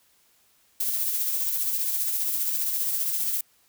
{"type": "noise with tremolo", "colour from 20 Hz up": "violet", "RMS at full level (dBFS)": -25, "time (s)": [0.8, 3.41], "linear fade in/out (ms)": 5, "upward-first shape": "sine", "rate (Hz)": 15, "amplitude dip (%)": 35, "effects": ["white hiss -63 dBFS RMS until 3.68 s"]}